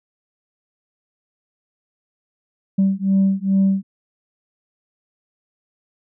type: beating tone pair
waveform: sine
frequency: 192.7 / 195.1 Hz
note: G3 / G3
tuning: -29 / -8 cents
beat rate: 2.4 Hz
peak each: -16 dBFS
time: 2.78-3.83 s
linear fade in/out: 10 ms
effects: tanh soft clip ceiling -10 dBFS